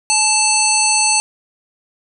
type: harmonic tone with a mistuned harmonic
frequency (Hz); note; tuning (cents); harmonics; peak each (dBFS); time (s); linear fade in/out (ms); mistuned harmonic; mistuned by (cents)
883; A5; +6; 1 / 3 / 5 / 7 / 9 / 10; -19 / -19 / -19 / -19 / -19 / -19; 0.1-1.2; 0; 1; -41
effects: none